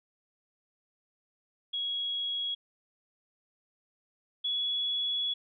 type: tone pair in turn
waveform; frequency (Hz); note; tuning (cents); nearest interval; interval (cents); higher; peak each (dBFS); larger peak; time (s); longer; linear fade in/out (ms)
sine; 3322 / 3380; G#7 / G#7; 0 / +30; unison; 30; second; -30 / -28; second; 1.73-2.55 / 4.44-5.34; second; 10
effects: none